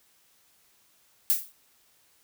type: noise with exponential decay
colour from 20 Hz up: violet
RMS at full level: -19 dBFS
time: 1.3-1.52 s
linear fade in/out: 0 ms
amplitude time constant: 47 ms
effects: white hiss -64 dBFS RMS until 2.23 s